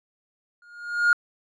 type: tone with exponential growth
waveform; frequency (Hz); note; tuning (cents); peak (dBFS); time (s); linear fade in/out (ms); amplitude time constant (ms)
triangle; 1424; F6; +33; -10; 0.62-1.13; 2; 110
effects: tanh soft clip ceiling -10 dBFS + resampled to 22050 Hz